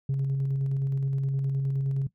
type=tone with tremolo; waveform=sine; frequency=136.4 Hz; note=C#3; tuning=28 cents flat; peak=-21 dBFS; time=0.09-2.07 s; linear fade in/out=5 ms; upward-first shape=square; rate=9.6 Hz; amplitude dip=25%; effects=noise-tail reverb RT60 0.1 s tail -17 dB re dry + tanh soft clip ceiling -22 dBFS